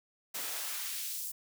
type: noise with high-pass filter sweep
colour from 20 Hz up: white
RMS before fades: -38 dBFS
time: 0.34-1.32 s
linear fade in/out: 10 ms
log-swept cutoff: 230 to 8100 Hz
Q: 0.78
effects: none